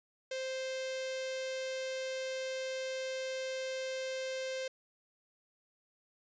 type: tone with notch filter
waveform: sawtooth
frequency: 523.3 Hz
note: C5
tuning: in tune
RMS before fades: -38 dBFS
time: 0.31-4.68 s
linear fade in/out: 5 ms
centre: 1100 Hz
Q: 1.4
effects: resampled to 16000 Hz